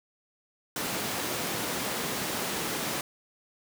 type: high-pass noise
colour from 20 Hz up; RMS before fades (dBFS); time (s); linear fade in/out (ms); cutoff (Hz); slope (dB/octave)
pink; -32; 0.76-3.01; 2; 180; 12
effects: none